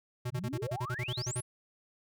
square tone bursts, 123.47 Hz, B2, in tune, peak -33 dBFS, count 13, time 0.25-1.408 s, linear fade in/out 10 ms, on 54 ms, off 38 ms
sine exponential sweep, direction up, 123.47 to 11230 Hz, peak -37 dBFS, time 0.32-1.42 s, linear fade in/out 20 ms
effects none

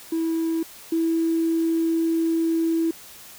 triangle tone pair in turn, 326.9 / 328.4 Hz, E4 / E4, -14 / -6 cents, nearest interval unison, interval 8 cents, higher second, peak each -18 / -15 dBFS, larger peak second, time 0.12-0.63 / 0.92-2.91 s, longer second, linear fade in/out 5 ms, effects tanh soft clip ceiling -17 dBFS + white hiss -44 dBFS RMS until 3.38 s

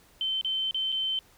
sine tone with dropouts, 3087 Hz, G7, 27 cents flat, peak -26 dBFS, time 0.21-1.19 s, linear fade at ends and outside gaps 1 ms, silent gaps 0.412-0.447 / 0.71-0.745 / 0.92-0.924 s, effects pink hiss -59 dBFS RMS until 1.37 s

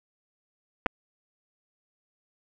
clicks, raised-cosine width 0.5 ms, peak -9 dBFS, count 2, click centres 0.861 / 0.865 s, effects none

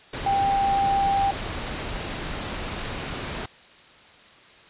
sine tone in noise, 791 Hz, G5, 15 cents sharp, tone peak -19 dBFS, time 0.26-1.31 s, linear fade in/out 5 ms, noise pink, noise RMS -31 dBFS, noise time 0.13-3.46 s, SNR +9 dB, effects white hiss -50 dBFS RMS until 4.69 s + resampled to 8000 Hz

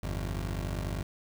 20% pulse tone pair together, 50.16 / 85.8 Hz, G1 / F2, +41 / -30 cents, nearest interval major sixth, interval 929 cents, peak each -28 / -32 dBFS, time 0.03-1.03 s, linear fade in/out 5 ms, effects 10-bit

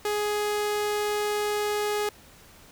sawtooth tone, 417.1 Hz, G#4, 7 cents sharp, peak -21 dBFS, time 0.05-2.09 s, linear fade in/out 2 ms, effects pink hiss -52 dBFS RMS until 2.71 s

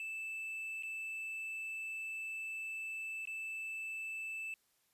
triangle tone with dropouts, 2637 Hz, E7, in tune, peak -38 dBFS, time 0-4.54 s, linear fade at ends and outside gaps 1 ms, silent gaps 0.825-0.833 / 3.254-3.273 s, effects white hiss -75 dBFS RMS until 4.93 s + resampled to 32000 Hz

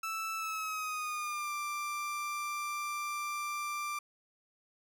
30% pulse tone with pitch glide, 1318.5 to 1181.5 Hz, E6 to D6, 0 to +10 cents, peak -32 dBFS, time 0.03-3.99 s, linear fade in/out 5 ms, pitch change -190 cents, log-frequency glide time 0.36-1.53 s, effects none

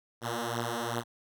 5% pulse beating tone pair, 116.54 / 119.14 Hz, A#2 / A#2, 0 / +38 cents, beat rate 2.6 Hz, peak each -23 dBFS, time 0.21-1.04 s, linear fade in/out 50 ms, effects none

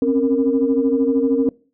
sine tone cluster, 261.8 / 274.8 / 463.9 Hz, C4 / C#4 / A#4, +1 / -15 / -8 cents, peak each -18 dBFS, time 0.02-1.49 s, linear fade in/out 2 ms, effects noise-tail reverb RT60 0.4 s tail -23 dB re dry + tanh soft clip ceiling -6 dBFS

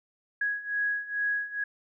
sine beating tone pair, 1661.2 / 1663.5 Hz, G#6 / G#6, 0 / +2 cents, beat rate 2.3 Hz, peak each -32 / -29 dBFS, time 0.41-1.64 s, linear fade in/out 5 ms, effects none

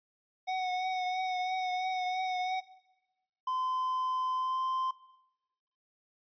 square tone with vibrato, 740 Hz, F#5, in tune, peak -31 dBFS, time 0.47-2.61 s, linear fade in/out 20 ms, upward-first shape triangle, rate 3 Hz, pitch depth 29 cents each way
triangle tone with pitch glide, 1027 to 1040.1 Hz, C6 to C6, -33 to -11 cents, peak -28 dBFS, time 3.47-4.91 s, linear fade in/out 5 ms, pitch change +22 cents, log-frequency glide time 4.36-4.6 s
effects noise-tail reverb RT60 1.0 s tail -19 dB re dry + resampled to 11025 Hz

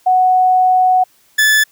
sine / 40% pulse tone pair in turn, 740 / 1734.8 Hz, F#5 / A6, 0 / -25 cents, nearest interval octave + minor third, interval 1475 cents, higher second, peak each -8 dBFS, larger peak neither, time 0.06-1.04 / 1.38-1.64 s, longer first, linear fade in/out 10 ms, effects white hiss -53 dBFS RMS until 1.71 s

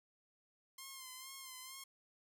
5% pulse tone with vibrato, 1052 Hz, C6, 9 cents sharp, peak -37 dBFS, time 0.78-1.84 s, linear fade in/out 5 ms, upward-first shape sine, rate 2.2 Hz, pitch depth 49 cents each way, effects none

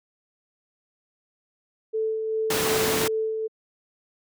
sine tone with tremolo, 440 Hz, A4, in tune, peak -22 dBFS, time 1.93-3.48 s, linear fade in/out 20 ms, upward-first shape sine, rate 2.6 Hz, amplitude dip 35%
pink noise, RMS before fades -24 dBFS, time 2.5-3.08 s, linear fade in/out 5 ms
effects high-pass 150 Hz 12 dB/octave

